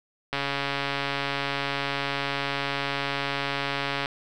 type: click train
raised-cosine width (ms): 0.3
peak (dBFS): -11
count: 523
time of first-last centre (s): 0.33-4.059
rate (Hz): 140
effects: none